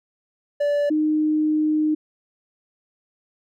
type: tone pair in turn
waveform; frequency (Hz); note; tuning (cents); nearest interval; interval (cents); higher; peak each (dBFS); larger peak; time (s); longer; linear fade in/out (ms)
triangle / sine; 580 / 307.2; D5 / D#4; -22 / -22; major seventh; 1100; first; -16 / -17; first; 0.6-0.9 / 0.9-1.95; second; 10
effects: none